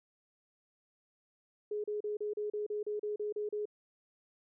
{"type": "tone bursts", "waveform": "sine", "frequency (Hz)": 419.1, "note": "G#4", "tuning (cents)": 16, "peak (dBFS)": -33, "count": 12, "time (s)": [1.71, 3.655], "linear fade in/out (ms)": 5, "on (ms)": 130, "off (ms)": 35, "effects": []}